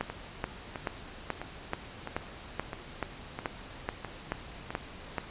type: two click trains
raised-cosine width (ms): 0.5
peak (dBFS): -15 / -21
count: 13 / 8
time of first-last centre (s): 0.01-5.182 / 0.1-4.705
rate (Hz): 2.32 / 1.52
effects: pink hiss -46 dBFS RMS until 5.3 s + resampled to 8000 Hz